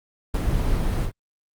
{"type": "noise with ADSR envelope", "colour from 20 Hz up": "brown", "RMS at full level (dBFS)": -19, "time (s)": [0.34, 1.12], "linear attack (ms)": 6, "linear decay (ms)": 36, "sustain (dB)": -3, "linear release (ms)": 82, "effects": ["Opus 24 kbps"]}